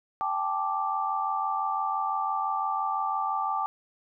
sine chord, G suspended second, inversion none, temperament equal with one note detuned, 784 / 869.9 / 1174.7 Hz, G5 / A5 / D6, 0 / -20 / 0 cents, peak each -31 / -31 / -29 dBFS, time 0.21-3.66 s, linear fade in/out 0 ms, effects none

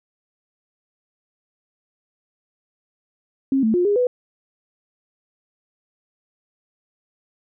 sine tone with pitch steps, 269.4 / 221 / 355.6 / 409.1 / 495.7 Hz, C#4 / A3 / F4 / G#4 / B4, -49 / +8 / +31 / -26 / +6 cents, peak -15 dBFS, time 3.52-4.07 s, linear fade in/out 2 ms, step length 110 ms, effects none

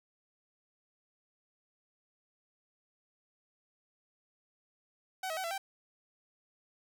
sawtooth tone with pitch steps, 754 / 640 / 756 / 672 / 780 Hz, F#5 / D#5 / F#5 / E5 / G5, +32 / +49 / +37 / +33 / -9 cents, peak -31 dBFS, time 5.23-5.58 s, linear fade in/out 5 ms, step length 70 ms, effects none

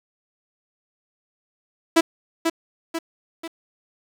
sawtooth tone with echo, 329.6 Hz, E4, in tune, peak -8 dBFS, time 1.96-2.01 s, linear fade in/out 10 ms, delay 490 ms, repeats 3, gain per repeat -6 dB, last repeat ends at 3.48 s, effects low-pass 11000 Hz 12 dB/octave + 7-bit

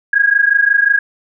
sine tone pair together, 1628 / 1653.6 Hz, G#6 / G#6, -35 / -8 cents, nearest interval unison, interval 27 cents, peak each -12 dBFS, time 0.13-0.99 s, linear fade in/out 5 ms, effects none

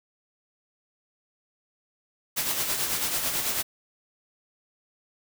white noise with tremolo, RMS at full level -26 dBFS, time 2.36-3.63 s, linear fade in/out 20 ms, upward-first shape sine, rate 9.1 Hz, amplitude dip 45%, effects none

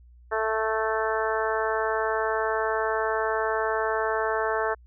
harmonic tone, 220 Hz, A3, in tune, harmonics 2 / 3 / 4 / 5 / 6 / 7 / 8, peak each -28 / -30 / -31 / -32 / -33 / -33 / -34 dBFS, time 0.31-4.75 s, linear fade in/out 20 ms, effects added 60 Hz sine -49 dBFS peak until 4.86 s

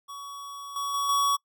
square tone with level steps, 1125 Hz, C#6, 25 cents sharp, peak -38 / -29 / -26 / -22 dBFS, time 0.08-1.37 s, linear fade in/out 20 ms, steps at 0.76 / 0.94 / 1.09 s, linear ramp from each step 2 ms, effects noise-tail reverb RT60 0.1 s tail -25 dB re dry

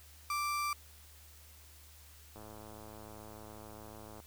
35% pulse tone, 1174.7 Hz, D6, in tune, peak -31 dBFS, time 0.3-0.73 s, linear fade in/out 2 ms
click train, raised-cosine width 1 ms, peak -37 dBFS, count 198, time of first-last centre 2.36-4.201 s, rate 107 Hz
effects added 75 Hz sine -57 dBFS peak until 4.26 s + white hiss -59 dBFS RMS until 4.26 s

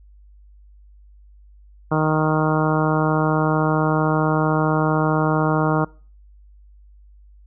harmonic tone, 155.56 Hz, D#3, in tune, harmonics 1 / 2 / 3 / 4 / 5 / 6 / 7 / 8 / 9, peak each -20 / -23 / -25 / -26 / -27 / -28 / -28 / -29 / -30 dBFS, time 1.91-5.85 s, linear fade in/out 10 ms, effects noise-tail reverb RT60 0.4 s tail -24 dB re dry + added 50 Hz sine -45 dBFS peak until 7.46 s

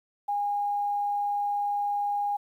sine tone, 817 Hz, G#5, 29 cents flat, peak -25 dBFS, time 0.28-2.37 s, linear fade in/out 10 ms, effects 10-bit

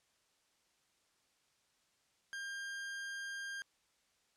40% pulse tone, 1600 Hz, G6, 35 cents sharp, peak -40 dBFS, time 2.33-3.62 s, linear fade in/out 0 ms, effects white hiss -75 dBFS RMS until 4.36 s + low-pass 8000 Hz 12 dB/octave

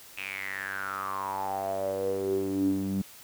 sawtooth tone with band-pass filter sweep, 97 Hz, G2, 18 cents flat, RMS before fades -31 dBFS, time 0.17-3.02 s, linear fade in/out 10 ms, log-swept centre 2600 to 210 Hz, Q 9.3, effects white hiss -50 dBFS RMS until 3.23 s

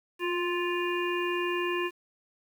harmonic tone with a mistuned harmonic, 349.2 Hz, F4, in tune, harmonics 1 / 3 / 5 / 7 / 8, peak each -29 / -34 / -36 / -37 / -38 dBFS, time 0.19-1.91 s, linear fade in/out 50 ms, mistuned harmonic 1, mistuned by +21 cents, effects 9-bit

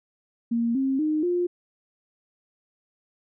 sine tone with pitch steps, 233.1 / 267.8 / 307.6 / 353.3 Hz, A#3 / C4 / D#4 / F4, 0 / +40 / -20 / +20 cents, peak -21 dBFS, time 0.51-1.47 s, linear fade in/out 10 ms, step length 240 ms, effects none

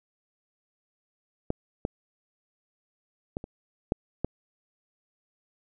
clicks, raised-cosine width 2 ms, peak -13 / -14 / -18 / -25 / -10 / -13 dBFS, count 6, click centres 1.504 / 1.851 / 3.369 / 3.441 / 3.921 / 4.246 s, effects none

